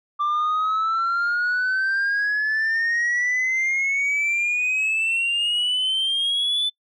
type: exponential sweep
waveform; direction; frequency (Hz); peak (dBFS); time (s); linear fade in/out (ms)
sine; up; 1174.7 to 3516; -17; 0.19-6.7; 20
effects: noise-tail reverb RT60 0.1 s tail -24 dB re dry + tanh soft clip ceiling -18 dBFS